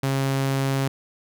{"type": "tone", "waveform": "sawtooth", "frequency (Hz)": 135.7, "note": "C#3", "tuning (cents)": -36, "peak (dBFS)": -17, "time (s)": [0.03, 0.88], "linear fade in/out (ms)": 5, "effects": []}